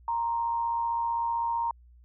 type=tone pair together; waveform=sine; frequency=932.3 / 1047.9 Hz; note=A#5 / C6; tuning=0 / +2 cents; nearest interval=major second; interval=202 cents; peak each=-26 / -37 dBFS; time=0.08-1.71 s; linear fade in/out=2 ms; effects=added 60 Hz sine -52 dBFS peak until 2.04 s